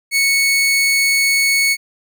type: tone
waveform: sawtooth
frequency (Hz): 2212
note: C#7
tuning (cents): -4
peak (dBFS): -9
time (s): 0.11-1.77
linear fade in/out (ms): 50
effects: none